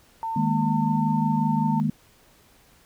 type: tone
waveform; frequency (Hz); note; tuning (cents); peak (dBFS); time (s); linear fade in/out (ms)
sine; 902; A5; +43; -26; 0.23-1.8; 0
type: chord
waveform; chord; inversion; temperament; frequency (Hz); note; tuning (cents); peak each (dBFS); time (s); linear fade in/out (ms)
sine; D# suspended fourth; none; equal; 155.56 / 207.7 / 233.1; D#3 / G#3 / A#3; 0 / 0 / 0; -25; 0.36-1.9; 5
effects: pink hiss -57 dBFS RMS until 2.85 s